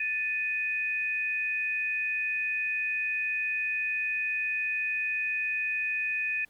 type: tone pair together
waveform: sine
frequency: 1760 / 2493 Hz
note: A6 / D#7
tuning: 0 / +3 cents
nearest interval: tritone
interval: 603 cents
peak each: -34 / -28 dBFS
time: 0-6.45 s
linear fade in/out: 5 ms
effects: pink hiss -65 dBFS RMS until 6.49 s